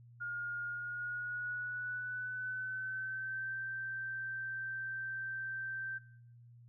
sine tone with pitch glide, 1423 to 1560.8 Hz, F6 to G6, +32 to -8 cents, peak -37 dBFS, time 0.2-5.99 s, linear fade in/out 20 ms, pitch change +160 cents, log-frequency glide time 0.66-3.57 s, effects noise-tail reverb RT60 0.7 s tail -21 dB re dry + added 119 Hz sine -55 dBFS peak until 6.68 s

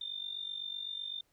sine tone with amplitude modulation, 3599 Hz, A7, 38 cents sharp, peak -34 dBFS, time 0.01-1.21 s, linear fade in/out 5 ms, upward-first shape sine, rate 47.9 Hz, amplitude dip 80%, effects pink hiss -74 dBFS RMS until 1.32 s

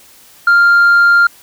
sine tone, 1396.9 Hz, F6, in tune, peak -3 dBFS, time 0.47-1.27 s, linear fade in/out 5 ms, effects tanh soft clip ceiling -4 dBFS + white hiss -43 dBFS RMS until 1.42 s

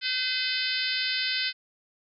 harmonic tone with a mistuned harmonic, 511 Hz, C5, 41 cents flat, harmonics 3 / 4 / 5 / 6 / 7 / 8 / 9 / 10, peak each -34 / -34 / -34 / -34 / -34 / -34 / -34 / -34 dBFS, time 0.01-1.53 s, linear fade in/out 50 ms, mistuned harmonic 10, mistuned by -23 cents, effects none

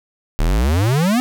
square exponential sweep, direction up, 34.99 to 259.8 Hz, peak -14 dBFS, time 0.39-1.2 s, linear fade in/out 0 ms, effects none

